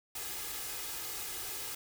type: noise with comb filter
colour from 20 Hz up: white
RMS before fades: -40 dBFS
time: 0.15-1.75 s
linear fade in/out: 5 ms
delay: 2.4 ms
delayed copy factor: +0.6
effects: none